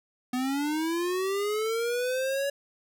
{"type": "linear sweep", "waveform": "square", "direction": "up", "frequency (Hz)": [246.9, 565], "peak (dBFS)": -27, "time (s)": [0.33, 2.5], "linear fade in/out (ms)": 5, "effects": []}